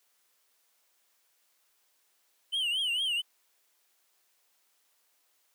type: tone with vibrato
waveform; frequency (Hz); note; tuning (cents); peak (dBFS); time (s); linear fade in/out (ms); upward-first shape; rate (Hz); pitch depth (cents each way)
triangle; 2999; F#7; +23; -26; 2.52-3.22; 20; triangle; 4.4; 170
effects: white hiss -71 dBFS RMS until 5.54 s + high-pass 400 Hz 12 dB/octave